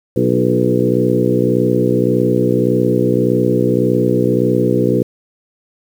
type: harmonic tone with a mistuned harmonic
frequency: 61.74 Hz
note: B1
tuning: in tune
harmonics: 2 / 3 / 4 / 5 / 6 / 7 / 8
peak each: -19 / -19 / -19 / -19 / -19 / -19 / -19 dBFS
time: 0.16-5.03 s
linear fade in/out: 5 ms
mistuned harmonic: 6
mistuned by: -30 cents
effects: 7-bit